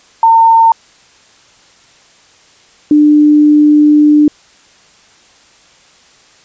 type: tone pair in turn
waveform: sine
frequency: 908 / 298.3 Hz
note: A#5 / D4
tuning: -46 / +27 cents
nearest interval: octave + perfect fifth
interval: 1927 cents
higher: first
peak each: -3 dBFS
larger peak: neither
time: 0.23-0.72 / 2.91-4.28 s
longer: second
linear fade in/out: 2 ms
effects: white hiss -45 dBFS RMS until 6.44 s + resampled to 16000 Hz